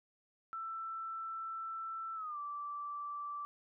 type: tone with pitch glide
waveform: sine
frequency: 1331 to 1165.4 Hz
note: E6 to D6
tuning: +16 to -14 cents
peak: -39 dBFS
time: 0.53-3.45 s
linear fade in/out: 0 ms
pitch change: -230 cents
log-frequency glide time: 2.15-2.38 s
effects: none